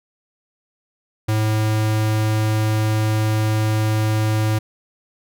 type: tone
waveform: square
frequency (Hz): 108.4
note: A2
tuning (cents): -25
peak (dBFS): -17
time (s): 1.28-4.59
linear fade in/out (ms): 10
effects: none